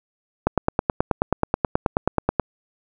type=click train; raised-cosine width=1 ms; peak=-3 dBFS; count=19; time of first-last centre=0.47-2.397 s; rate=9.34 Hz; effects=none